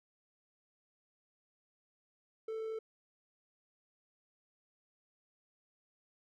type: tone with amplitude modulation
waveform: triangle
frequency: 442.9 Hz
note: A4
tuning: 11 cents sharp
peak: -34 dBFS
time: 2.48-2.79 s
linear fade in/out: 5 ms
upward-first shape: sine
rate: 51 Hz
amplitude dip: 25%
effects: none